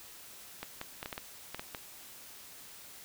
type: clicks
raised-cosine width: 0.3 ms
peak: -22 dBFS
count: 9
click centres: 0.63 / 0.814 / 1.029 / 1.059 / 1.128 / 1.179 / 1.546 / 1.595 / 1.748 s
effects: white hiss -51 dBFS RMS until 3.04 s